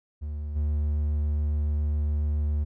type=tone with level steps; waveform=triangle; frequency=74.4 Hz; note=D2; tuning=23 cents sharp; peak=-28 / -21 dBFS; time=0.21-2.65 s; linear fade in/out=20 ms; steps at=0.55 s; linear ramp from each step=20 ms; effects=none